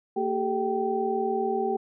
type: tone cluster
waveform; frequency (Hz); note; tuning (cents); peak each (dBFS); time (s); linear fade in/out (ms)
sine; 226.9 / 389.2 / 429.3 / 776; A#3 / G4 / A4 / G5; -47 / -12 / -43 / -18; -33 / -27 / -31 / -29; 0.16-1.77; 10
effects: none